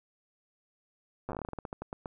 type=slowing click train; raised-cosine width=1 ms; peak=-23 dBFS; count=18; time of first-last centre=1.29-2.058 s; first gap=8 ms; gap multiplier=1.19; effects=none